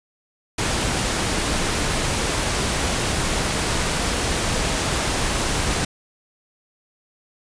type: noise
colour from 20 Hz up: pink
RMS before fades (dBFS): -22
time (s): 0.58-5.85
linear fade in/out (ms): 5
effects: resampled to 22050 Hz